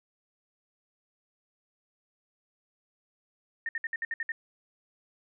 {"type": "tone bursts", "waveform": "sine", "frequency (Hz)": 1828, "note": "A#6", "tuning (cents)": -34, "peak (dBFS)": -29, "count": 8, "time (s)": [3.66, 4.319], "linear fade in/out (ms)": 2, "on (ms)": 29, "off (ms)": 61, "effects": []}